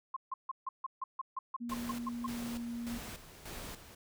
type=tone bursts; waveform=sine; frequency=1062 Hz; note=C6; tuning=25 cents sharp; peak=-34 dBFS; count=13; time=0.14-2.265 s; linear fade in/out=5 ms; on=25 ms; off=150 ms
type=tone with pitch glide; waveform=sine; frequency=238 to 235.8 Hz; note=A#3 to A#3; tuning=+36 to +20 cents; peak=-37 dBFS; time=1.6-2.99 s; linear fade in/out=20 ms; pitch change=-16 cents; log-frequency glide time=2.23-2.57 s
type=noise with tremolo; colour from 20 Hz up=pink; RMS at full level=-45 dBFS; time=1.69-3.95 s; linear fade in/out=5 ms; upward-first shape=square; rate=1.7 Hz; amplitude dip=65%
effects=none